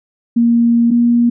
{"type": "tone pair in turn", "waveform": "sine", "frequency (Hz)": [234.5, 237.6], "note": ["A#3", "A#3"], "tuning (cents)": [11, 33], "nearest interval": "unison", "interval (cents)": 22, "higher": "second", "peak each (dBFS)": -8, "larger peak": "neither", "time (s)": [[0.36, 0.91], [0.91, 1.3]], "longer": "first", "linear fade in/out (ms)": 10, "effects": []}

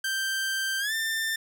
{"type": "tone with pitch glide", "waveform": "sawtooth", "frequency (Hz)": [1568, 1790.8], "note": ["G6", "A6"], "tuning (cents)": [0, 30], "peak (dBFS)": -23, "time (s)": [0.04, 1.36], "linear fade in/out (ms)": 5, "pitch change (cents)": 230, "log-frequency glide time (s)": [0.79, 0.93], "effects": []}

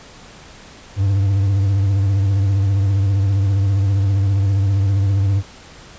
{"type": "tone with vibrato", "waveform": "triangle", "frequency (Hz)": 98.4, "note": "G2", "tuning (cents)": 7, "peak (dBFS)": -11, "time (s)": [0.96, 5.43], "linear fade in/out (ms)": 50, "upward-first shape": "triangle", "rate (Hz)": 15, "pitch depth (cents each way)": 68, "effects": ["pink hiss -41 dBFS RMS until 5.98 s", "resampled to 16000 Hz"]}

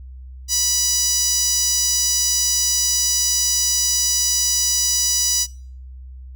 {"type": "tone with high-pass filter", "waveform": "sawtooth", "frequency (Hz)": 981, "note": "B5", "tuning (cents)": -12, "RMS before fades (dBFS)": -19, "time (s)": [0.48, 5.47], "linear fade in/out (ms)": 50, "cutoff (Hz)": 5600, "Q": 4.2, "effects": ["noise-tail reverb RT60 0.5 s tail -25 dB re dry", "added 64 Hz sine -34 dBFS peak until 6.35 s"]}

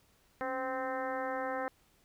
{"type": "harmonic tone with a mistuned harmonic", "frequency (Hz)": 260, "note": "C4", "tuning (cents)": -11, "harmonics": [1, 2, 3, 4, 5, 6, 7, 8], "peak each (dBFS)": [-43, -37, -39, -43, -43, -45, -44, -53], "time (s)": [0.41, 1.68], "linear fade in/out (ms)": 0, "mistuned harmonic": 1, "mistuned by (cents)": 81, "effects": ["pink hiss -68 dBFS RMS until 2.04 s"]}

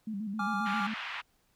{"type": "tone with vibrato", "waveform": "sine", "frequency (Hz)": 207.7, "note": "G#3", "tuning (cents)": 0, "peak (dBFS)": -33, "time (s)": [0.07, 0.94], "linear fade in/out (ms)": 5, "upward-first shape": "square", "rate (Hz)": 7.5, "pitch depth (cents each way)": 87}
{"type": "chord", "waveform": "triangle", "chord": "D diminished", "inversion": "second", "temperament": "equal", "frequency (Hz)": [830.6, 1174.7, 1396.9], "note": ["Ab5", "D6", "F6"], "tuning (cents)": [0, 0, 0], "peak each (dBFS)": -33, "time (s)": [0.39, 0.87], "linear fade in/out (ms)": 5}
{"type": "band-pass noise", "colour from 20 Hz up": "white", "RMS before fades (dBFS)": -39, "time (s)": [0.65, 1.22], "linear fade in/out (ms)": 20, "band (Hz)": [930, 2800], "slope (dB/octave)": 24}
{"effects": ["pink hiss -71 dBFS RMS until 1.55 s"]}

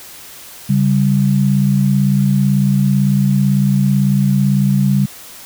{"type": "tone pair together", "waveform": "sine", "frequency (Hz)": [138.92, 196.9], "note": ["C#3", "G3"], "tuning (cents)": [4, 8], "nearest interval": "tritone", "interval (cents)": 604, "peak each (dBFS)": -13, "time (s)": [0.69, 5.06], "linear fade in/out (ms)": 10, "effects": ["white hiss -36 dBFS RMS until 5.45 s"]}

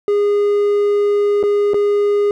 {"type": "tone with dropouts", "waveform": "triangle", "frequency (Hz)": 410, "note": "G#4", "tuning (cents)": -22, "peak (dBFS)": -10, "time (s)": [0.08, 2.31], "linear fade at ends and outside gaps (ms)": 1, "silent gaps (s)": [[1.429, 1.436], [1.735, 1.743]], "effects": []}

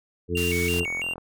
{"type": "harmonic tone", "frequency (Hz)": 87.31, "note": "F2", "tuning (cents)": 0, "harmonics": [1, 2, 3, 4, 5], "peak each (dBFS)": [-28, -31, -32, -31, -28], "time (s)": [0.28, 0.86], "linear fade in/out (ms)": 50}
{"type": "tone with vibrato", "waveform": "triangle", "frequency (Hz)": 2489, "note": "D#7", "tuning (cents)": 0, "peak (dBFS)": -25, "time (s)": [0.35, 1.14], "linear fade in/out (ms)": 5, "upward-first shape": "square", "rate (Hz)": 3, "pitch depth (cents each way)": 190}
{"type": "band-pass noise", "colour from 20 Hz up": "white", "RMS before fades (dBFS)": -35, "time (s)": [0.37, 0.8], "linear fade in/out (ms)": 2, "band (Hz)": [1200, 12000], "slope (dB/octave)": 12}
{"type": "click train", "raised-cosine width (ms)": 1, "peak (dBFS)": -25, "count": 20, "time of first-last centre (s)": [0.74, 1.181], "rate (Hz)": 43.1}
{"effects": []}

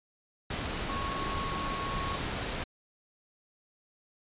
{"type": "tone in noise", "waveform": "sine", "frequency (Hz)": 1101, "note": "C#6", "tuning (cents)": -12, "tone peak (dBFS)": -35, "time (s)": [0.89, 2.16], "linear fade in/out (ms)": 5, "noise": "pink", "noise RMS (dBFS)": -34, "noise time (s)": [0.5, 2.64], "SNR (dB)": -4, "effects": ["resampled to 8000 Hz"]}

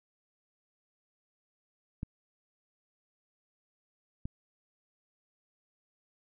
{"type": "clicks", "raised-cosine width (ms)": 5, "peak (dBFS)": [-23, -24], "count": 2, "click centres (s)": [2.031, 4.255], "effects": []}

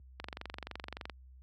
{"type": "click train", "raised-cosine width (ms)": 0.3, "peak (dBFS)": -24, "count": 22, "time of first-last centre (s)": [0.2, 1.097], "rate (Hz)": 23.4, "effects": ["added 64 Hz sine -44 dBFS peak until 1.42 s", "high-pass 100 Hz 12 dB/octave"]}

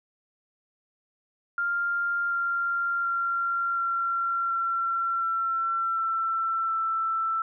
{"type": "tone with pitch steps", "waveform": "sine", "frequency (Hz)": [1396.9, 1387.3, 1377.7, 1368.2, 1358.7, 1349.3, 1340, 1330.7], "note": ["F6", "F6", "F6", "F6", "F6", "E6", "E6", "E6"], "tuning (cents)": [0, -12, -24, -36, -48, 40, 28, 16], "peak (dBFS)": -24, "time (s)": [1.58, 7.42], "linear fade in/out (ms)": 2, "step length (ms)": 730, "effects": []}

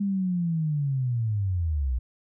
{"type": "linear sweep", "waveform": "sine", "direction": "down", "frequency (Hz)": [203.3, 58.27], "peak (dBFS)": -23, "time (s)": [0, 1.99], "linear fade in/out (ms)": 10, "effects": []}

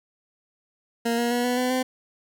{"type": "tone with pitch steps", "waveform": "20% pulse", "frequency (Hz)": [233.1, 237.6, 242.2, 246.8, 251.6, 256.4], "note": ["A#3", "A#3", "B3", "B3", "B3", "C4"], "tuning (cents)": [0, 33, -34, -1, 32, -35], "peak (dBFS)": -17, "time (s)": [1.05, 1.83], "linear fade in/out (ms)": 10, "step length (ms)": 130, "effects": []}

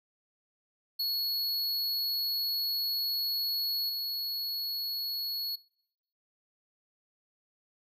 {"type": "tone with level steps", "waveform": "square", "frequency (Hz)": 4359, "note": "C#8", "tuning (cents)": -30, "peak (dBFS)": [-29, -32], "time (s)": [0.99, 5.56], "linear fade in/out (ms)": 10, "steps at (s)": 3.89, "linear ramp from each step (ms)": 5, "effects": ["noise-tail reverb RT60 0.7 s tail -23 dB re dry"]}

